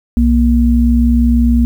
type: tone pair together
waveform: sine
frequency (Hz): 62.56 / 236.2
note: B1 / A#3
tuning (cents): +23 / +23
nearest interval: octave + major seventh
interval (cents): 2300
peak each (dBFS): -10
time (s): 0.17-1.65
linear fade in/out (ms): 0
effects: 7-bit